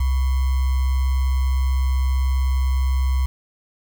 sine tone with sample-and-hold, 65.41 Hz, C2, in tune, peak -16 dBFS, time 0-3.26 s, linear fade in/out 5 ms, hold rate 1050 Hz, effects none

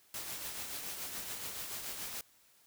white noise with tremolo, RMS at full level -40 dBFS, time 0.14-2.21 s, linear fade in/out 2 ms, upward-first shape triangle, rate 7 Hz, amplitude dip 45%, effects white hiss -66 dBFS RMS until 2.66 s

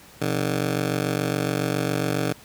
15% pulse ring-modulated tone, 146.83 Hz, D3, in tune, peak -13 dBFS, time 0.21-2.33 s, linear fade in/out 10 ms, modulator 23.6 Hz, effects pink hiss -48 dBFS RMS until 2.44 s + high-pass 60 Hz 12 dB/octave

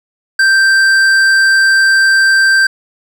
triangle tone with hard clipping, 1568 Hz, G6, in tune, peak -8 dBFS, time 0.39-2.67 s, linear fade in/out 5 ms, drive 13 dB, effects none

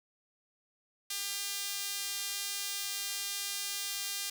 sawtooth tone with high-pass filter, 400.1 Hz, G4, 35 cents sharp, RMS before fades -37 dBFS, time 1.1-4.3 s, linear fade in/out 5 ms, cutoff 3900 Hz, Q 0.75, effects none

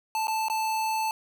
square tone with dropouts, 879 Hz, A5, 2 cents flat, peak -26 dBFS, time 0.15-1.11 s, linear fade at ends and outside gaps 1 ms, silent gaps 0.271-0.281 / 0.484-0.499 s, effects none

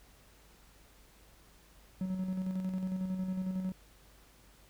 triangle tone with tremolo, 186.6 Hz, F#3, 15 cents sharp, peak -29 dBFS, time 2.01-3.72 s, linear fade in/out 2 ms, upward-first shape square, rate 11 Hz, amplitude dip 40%, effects added 50 Hz sine -62 dBFS peak until 4.69 s + pink hiss -62 dBFS RMS until 4.69 s

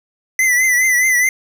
square tone with vibrato, 2011 Hz, B6, 31 cents sharp, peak -12 dBFS, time 0.39-1.29 s, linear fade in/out 2 ms, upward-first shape triangle, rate 4.8 Hz, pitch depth 75 cents each way, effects none

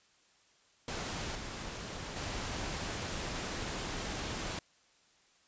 pink noise with level steps, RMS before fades -38 / -42 / -38 dBFS, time 0.88-4.59 s, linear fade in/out 2 ms, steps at 1.35 / 2.16 s, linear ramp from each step 5 ms, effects white hiss -67 dBFS RMS until 5.47 s + resampled to 16000 Hz

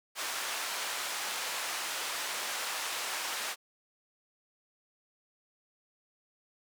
pink band-pass noise, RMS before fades -36 dBFS, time 0.15-3.56 s, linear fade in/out 50 ms, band 890 to 11000 Hz, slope 12 dB/octave, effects none

